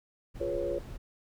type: noise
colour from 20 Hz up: brown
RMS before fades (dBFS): -42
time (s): 0.34-0.98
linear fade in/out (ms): 20
type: chord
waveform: sine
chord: C# dominant seventh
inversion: first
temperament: equal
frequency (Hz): 349.2 / 415.3 / 493.9 / 554.4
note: E#4 / G#4 / B4 / C#5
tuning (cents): 0 / 0 / 0 / 0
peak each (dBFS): -35 / -38 / -36 / -33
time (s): 0.4-0.79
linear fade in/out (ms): 10
effects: none